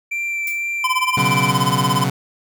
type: tone with vibrato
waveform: triangle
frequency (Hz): 2349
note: D7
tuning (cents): 0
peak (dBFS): -19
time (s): 0.11-1.51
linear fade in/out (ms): 10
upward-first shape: sine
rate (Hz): 2.1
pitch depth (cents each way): 9
type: noise with exponential decay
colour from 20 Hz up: violet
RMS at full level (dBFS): -27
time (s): 0.47-0.67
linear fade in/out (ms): 1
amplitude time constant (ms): 43
type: tone with tremolo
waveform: square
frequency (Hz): 1019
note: C6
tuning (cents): -46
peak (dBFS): -15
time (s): 0.84-2.04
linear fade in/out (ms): 2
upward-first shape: sine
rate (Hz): 17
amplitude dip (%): 95
type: chord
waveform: sawtooth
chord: B suspended second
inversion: none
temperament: just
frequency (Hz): 123.47 / 138.9 / 185.21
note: B2 / C#3 / F#3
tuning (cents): 0 / +4 / +2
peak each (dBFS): -19 / -17 / -18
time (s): 1.17-2.1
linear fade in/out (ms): 5
effects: none

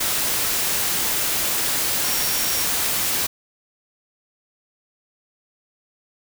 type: tone in noise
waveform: sine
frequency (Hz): 5588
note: F8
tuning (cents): 0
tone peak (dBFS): -29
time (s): 2.04-2.65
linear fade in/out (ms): 10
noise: white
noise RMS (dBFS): -22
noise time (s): 0-3.27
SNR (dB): -10
effects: none

